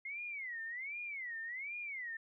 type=tone with vibrato; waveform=sine; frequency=2093 Hz; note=C7; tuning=in tune; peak=-40 dBFS; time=0.05-2.17 s; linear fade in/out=5 ms; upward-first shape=sine; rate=1.3 Hz; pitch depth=260 cents each way; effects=none